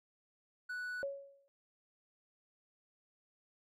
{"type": "tone", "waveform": "triangle", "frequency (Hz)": 1480, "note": "F#6", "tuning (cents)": 0, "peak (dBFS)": -37, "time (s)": [0.69, 1.03], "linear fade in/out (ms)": 10}
{"type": "tone with exponential decay", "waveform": "sine", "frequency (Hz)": 556, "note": "C#5", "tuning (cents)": 5, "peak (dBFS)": -33, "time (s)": [1.03, 1.48], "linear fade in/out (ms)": 0, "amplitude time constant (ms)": 97}
{"effects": []}